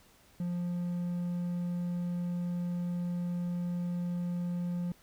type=tone; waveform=triangle; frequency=175.5 Hz; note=F3; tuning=9 cents sharp; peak=-29 dBFS; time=0.4-4.92 s; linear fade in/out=2 ms; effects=pink hiss -62 dBFS RMS until 5.02 s